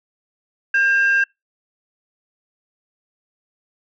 sine tone pair together, 1601 / 2693 Hz, G6 / E7, +36 / +36 cents, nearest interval major sixth, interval 900 cents, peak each -13 / -24 dBFS, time 0.74-1.24 s, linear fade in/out 5 ms, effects noise-tail reverb RT60 0.2 s tail -26 dB re dry + tanh soft clip ceiling -8 dBFS

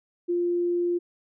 sine tone, 349.2 Hz, F4, in tune, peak -22 dBFS, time 0.28-0.99 s, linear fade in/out 20 ms, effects none

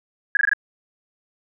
sine tone bursts, 1661.2 Hz, G#6, in tune, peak -14 dBFS, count 5, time 0.35-0.534 s, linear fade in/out 2 ms, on 20 ms, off 21 ms, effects none

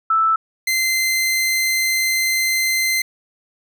sine / sawtooth tone pair in turn, 1318.5 / 2073 Hz, E6 / C7, 0 / -17 cents, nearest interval minor sixth, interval 783 cents, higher second, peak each -13 dBFS, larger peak neither, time 0.1-0.36 / 0.67-3.02 s, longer second, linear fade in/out 5 ms, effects none

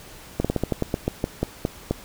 slowing click train, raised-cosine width 2 ms, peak -8 dBFS, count 13, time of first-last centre 0.4-1.91 s, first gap 46 ms, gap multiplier 1.17, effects pink hiss -44 dBFS RMS until 2.04 s

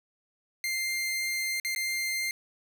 sawtooth tone with dropouts, 2099 Hz, C7, 5 cents sharp, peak -25 dBFS, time 0.64-2.31 s, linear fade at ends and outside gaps 1 ms, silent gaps 1.599-1.648 / 1.749-1.761 s, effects 10-bit

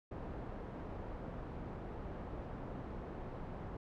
pink low-pass noise, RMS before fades -45 dBFS, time 0.11-3.77 s, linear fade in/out 5 ms, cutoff 910 Hz, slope 12 dB/octave, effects none

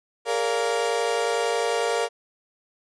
35% pulse chord, Bb dominant seventh, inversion third, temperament equal with one note detuned, 415.3 / 466.2 / 574.9 / 698.5 Hz, Ab4 / Bb4 / D5 / F5, 0 / 0 / -37 / 0 cents, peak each -29 / -23 / -28 / -27 dBFS, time 0.25-2.09 s, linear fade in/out 50 ms, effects resampled to 22050 Hz

